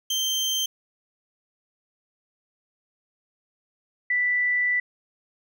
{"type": "tone pair in turn", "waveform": ["30% pulse", "sine"], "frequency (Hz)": [3136, 1975.6], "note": ["G7", "B6"], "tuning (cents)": [0, 0], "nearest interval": "minor sixth", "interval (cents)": 800, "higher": "first", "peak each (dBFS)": -20, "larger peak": "neither", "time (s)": [[0.1, 0.66], [4.1, 4.8]], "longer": "second", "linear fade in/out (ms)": 5, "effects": []}